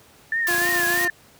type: tone with vibrato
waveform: sine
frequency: 1760 Hz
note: A6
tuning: in tune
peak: -20 dBFS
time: 0.32-1.1 s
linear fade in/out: 2 ms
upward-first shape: triangle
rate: 3.2 Hz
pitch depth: 110 cents each way
type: high-pass noise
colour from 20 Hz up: white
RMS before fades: -28 dBFS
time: 0.47-1.05 s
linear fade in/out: 0 ms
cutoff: 590 Hz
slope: 96 dB/octave
type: tone with tremolo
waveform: 20% pulse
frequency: 349.2 Hz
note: F4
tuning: in tune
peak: -20 dBFS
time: 0.48-1.08 s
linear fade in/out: 5 ms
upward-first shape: triangle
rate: 7.4 Hz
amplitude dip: 30%
type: click train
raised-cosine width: 3 ms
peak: -26 dBFS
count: 16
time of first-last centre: 0.51-1.048 s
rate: 27.9 Hz
effects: pink hiss -52 dBFS RMS until 1.39 s + high-pass 80 Hz 12 dB/octave